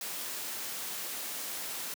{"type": "noise", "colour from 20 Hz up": "white", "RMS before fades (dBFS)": -38, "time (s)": [0.01, 1.94], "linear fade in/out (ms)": 2, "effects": ["high-pass 200 Hz 12 dB/octave"]}